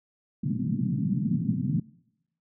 white band-pass noise, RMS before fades -27 dBFS, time 0.43-1.8 s, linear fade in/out 5 ms, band 120 to 240 Hz, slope 48 dB/octave, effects noise-tail reverb RT60 0.8 s tail -22 dB re dry

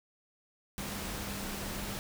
sine tone in noise, 200 Hz, G3, 35 cents sharp, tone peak -43 dBFS, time 0.78-1.99 s, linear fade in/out 0 ms, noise pink, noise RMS -39 dBFS, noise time 0.78-1.99 s, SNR -7 dB, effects none

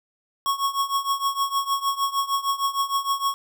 square tone with tremolo, 1103 Hz, C#6, 9 cents flat, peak -19 dBFS, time 0.46-3.34 s, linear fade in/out 0 ms, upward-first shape triangle, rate 6.5 Hz, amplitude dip 90%, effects none

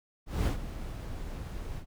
brown noise with ADSR envelope, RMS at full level -25 dBFS, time 0.26-1.86 s, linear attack 200 ms, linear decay 110 ms, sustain -13 dB, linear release 87 ms, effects none

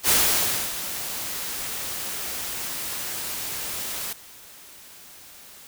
white noise with ADSR envelope, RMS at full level -18 dBFS, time 0.03-4.13 s, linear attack 60 ms, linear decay 620 ms, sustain -13 dB, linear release 4 ms, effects white hiss -46 dBFS RMS until 5.67 s

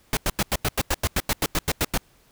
pink noise bursts, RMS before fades -22 dBFS, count 15, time 0.13-1.976 s, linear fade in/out 2 ms, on 40 ms, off 89 ms, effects pink hiss -59 dBFS RMS until 2.31 s

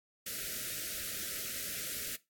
white band-stop noise, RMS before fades -39 dBFS, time 0.26-2.16 s, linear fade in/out 5 ms, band 650 to 1300 Hz, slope 96 dB/octave, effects noise-tail reverb RT60 0.2 s tail -17 dB re dry + AAC 64 kbps

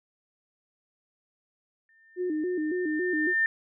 sine tone with exponential growth, 1800 Hz, A6, 39 cents sharp, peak -20 dBFS, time 1.89-3.46 s, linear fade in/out 1 ms, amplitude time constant 340 ms
sine tone with vibrato, 333.9 Hz, E4, 22 cents sharp, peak -26 dBFS, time 2.16-3.34 s, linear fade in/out 50 ms, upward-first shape square, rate 3.6 Hz, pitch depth 140 cents each way
effects none

